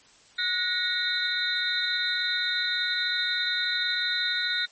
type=tone cluster; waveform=sine; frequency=1460 / 1880 / 2223 / 3687 / 4020 Hz; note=F#6 / A#6 / C#7 / A#7 / B7; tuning=-24 / +14 / +4 / -20 / +30 cents; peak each=-29 / -33 / -38 / -29 / -30 dBFS; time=0.38-4.66 s; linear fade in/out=10 ms; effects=white hiss -56 dBFS RMS until 4.71 s + MP3 32 kbps